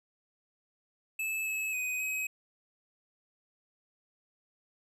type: tone with pitch steps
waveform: square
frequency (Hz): 2612 / 2588 / 2504 / 2537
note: E7 / E7 / D#7 / D#7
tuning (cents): -17 / -32 / +10 / +33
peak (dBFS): -32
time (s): 1.19-2.27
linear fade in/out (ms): 5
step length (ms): 270
effects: none